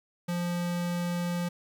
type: tone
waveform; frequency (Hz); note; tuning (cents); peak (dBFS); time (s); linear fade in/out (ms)
square; 174.61; F3; 0; -29; 0.28-1.49; 10
effects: 11-bit